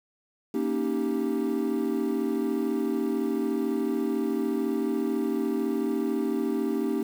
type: chord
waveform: triangle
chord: Eb dominant seventh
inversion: second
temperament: equal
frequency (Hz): 233.1 / 277.2 / 311.1 / 392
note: Bb3 / Db4 / Eb4 / G4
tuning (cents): 0 / 0 / 0 / 0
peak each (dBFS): -28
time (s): 0.54-7.03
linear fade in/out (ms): 5
effects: tanh soft clip ceiling -13 dBFS + 8-bit